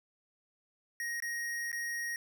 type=tone with dropouts; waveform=square; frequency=1877 Hz; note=A#6; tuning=11 cents sharp; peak=-35 dBFS; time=1-2.16 s; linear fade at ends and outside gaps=1 ms; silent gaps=1.202-1.223 / 1.717-1.728 s; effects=none